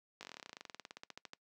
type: slowing click train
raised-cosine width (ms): 0.2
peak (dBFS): -29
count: 27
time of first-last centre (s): 0.21-1.334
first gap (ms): 19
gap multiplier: 1.06
effects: noise-tail reverb RT60 0.1 s tail -22 dB re dry + high-pass 200 Hz 12 dB/octave